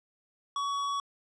sine tone with hard clipping, 1126 Hz, C#6, 27 cents sharp, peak -31 dBFS, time 0.56-1 s, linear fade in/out 2 ms, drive 14 dB, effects low-pass 7000 Hz 12 dB/octave

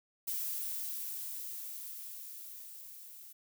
violet noise with level ramp, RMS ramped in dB -36 to -52 dBFS, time 0.27-3.33 s, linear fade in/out 10 ms, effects none

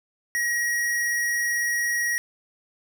square tone, 1898 Hz, A#6, 31 cents sharp, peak -23 dBFS, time 0.35-2.18 s, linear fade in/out 0 ms, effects none

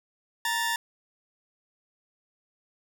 sawtooth tone pair together, 932.3 / 1759.9 Hz, A#5 / A6, 0 / 0 cents, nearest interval major seventh, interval 1100 cents, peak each -25 dBFS, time 0.45-0.76 s, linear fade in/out 2 ms, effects none

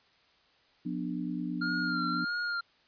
sine chord, B diminished, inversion second, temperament just, 177.8 / 246.9 / 296.3 Hz, F3 / B3 / D4, +31 / 0 / +15 cents, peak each -36 dBFS, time 0.85-2.25 s, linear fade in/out 10 ms
square tone with vibrato, 1400 Hz, F6, 4 cents sharp, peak -31 dBFS, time 1.61-2.61 s, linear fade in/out 10 ms, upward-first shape sine, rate 1.6 Hz, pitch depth 41 cents each way
effects white hiss -65 dBFS RMS until 2.87 s + resampled to 11025 Hz

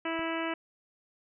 harmonic tone, 328.1 Hz, E4, 8 cents flat, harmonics 1 / 2 / 3 / 4 / 5 / 6 / 7 / 8 / 9, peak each -34 / -37 / -39 / -40 / -41 / -42 / -42 / -43 / -44 dBFS, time 0.05-0.54 s, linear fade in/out 5 ms
click, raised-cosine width 3 ms, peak -35 dBFS, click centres 0.193 s
effects none

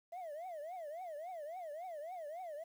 sine tone with vibrato, 659.3 Hz, E5, in tune, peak -40 dBFS, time 0.12-2.64 s, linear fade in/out 10 ms, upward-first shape triangle, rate 3.6 Hz, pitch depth 260 cents each way, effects tanh soft clip ceiling -42 dBFS + 11-bit

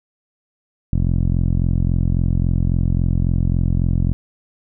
10% pulse tone with low-pass filter, 43.65 Hz, F1, in tune, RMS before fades -17 dBFS, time 0.93-4.13 s, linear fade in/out 0 ms, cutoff 170 Hz, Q 0.66, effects none

